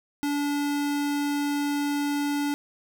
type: tone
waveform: square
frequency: 288.4 Hz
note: D4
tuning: 31 cents flat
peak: -25 dBFS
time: 0.23-2.54 s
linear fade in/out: 0 ms
effects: none